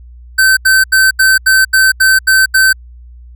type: tone bursts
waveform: square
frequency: 1540 Hz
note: G6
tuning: 31 cents flat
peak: -6 dBFS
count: 9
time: 0.38-2.73 s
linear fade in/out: 10 ms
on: 190 ms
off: 80 ms
effects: added 60 Hz sine -32 dBFS peak until 3.35 s